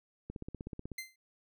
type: click train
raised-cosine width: 3 ms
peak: -28 dBFS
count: 11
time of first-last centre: 0.3-0.917 s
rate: 16.2 Hz
type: tone with exponential decay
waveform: sawtooth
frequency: 2077 Hz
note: C7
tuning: 13 cents flat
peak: -32 dBFS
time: 0.98-1.16 s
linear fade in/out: 5 ms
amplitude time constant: 39 ms
effects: none